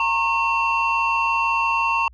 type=tone cluster; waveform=sine; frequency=920 / 1086 / 2709 Hz; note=A#5 / C#6 / E7; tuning=-23 / -36 / +47 cents; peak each=-21 dBFS; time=0-2.08 s; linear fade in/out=2 ms; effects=tanh soft clip ceiling -12 dBFS + added 60 Hz sine -45 dBFS peak until 2.13 s